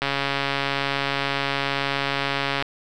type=click train; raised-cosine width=0.3 ms; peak=-7 dBFS; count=363; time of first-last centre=0.02-2.624 s; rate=139 Hz; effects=none